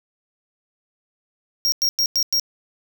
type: tone bursts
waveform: square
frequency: 5588 Hz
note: F8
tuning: in tune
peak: -17 dBFS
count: 5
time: 1.65-2.397 s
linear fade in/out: 0 ms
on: 71 ms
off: 98 ms
effects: 8-bit